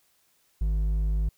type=tone with hard clipping; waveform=sine; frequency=51.9 Hz; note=G#1; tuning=in tune; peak=-24 dBFS; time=0.61-1.29 s; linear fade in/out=5 ms; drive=5 dB; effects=white hiss -67 dBFS RMS until 1.37 s